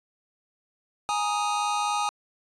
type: chord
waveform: square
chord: Ab suspended second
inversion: none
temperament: just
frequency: 830.6 / 934.4 / 1245.9 Hz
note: Ab5 / Bb5 / Eb6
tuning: 0 / +4 / +2 cents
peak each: -28 / -33 / -29 dBFS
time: 1.09-2.09 s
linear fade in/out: 0 ms
effects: resampled to 22050 Hz